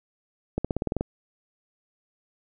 accelerating click train, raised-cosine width 2 ms, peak -12 dBFS, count 9, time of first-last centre 0.58-1.009 s, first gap 66 ms, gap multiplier 0.94, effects none

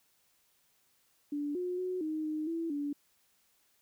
sine tone with pitch steps, 290.9 / 359.9 / 367 / 311.6 / 308.2 / 331 / 288.5 Hz, D4 / F#4 / F#4 / D#4 / D#4 / E4 / D4, -16 / -48 / -14 / +3 / -16 / +7 / -31 cents, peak -32 dBFS, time 1.32-2.93 s, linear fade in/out 5 ms, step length 230 ms, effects white hiss -71 dBFS RMS until 3.81 s

